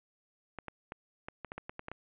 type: clicks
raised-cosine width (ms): 0.5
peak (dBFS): -25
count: 11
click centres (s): 0.587 / 0.683 / 0.921 / 1.285 / 1.447 / 1.519 / 1.58 / 1.695 / 1.794 / 1.884 / 1.916
effects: resampled to 8000 Hz + 10-bit